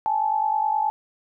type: tone pair together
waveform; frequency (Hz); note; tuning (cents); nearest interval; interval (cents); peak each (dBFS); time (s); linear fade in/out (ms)
sine; 820.4 / 870; G#5 / A5; -21 / -20; minor second; 101; -25 / -21; 0.06-0.9; 0
effects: none